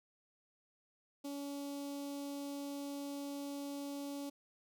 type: tone with notch filter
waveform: sawtooth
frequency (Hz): 282.9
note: C#4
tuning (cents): +35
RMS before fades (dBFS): -43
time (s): 1.24-4.3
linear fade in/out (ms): 10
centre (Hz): 1700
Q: 0.56
effects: none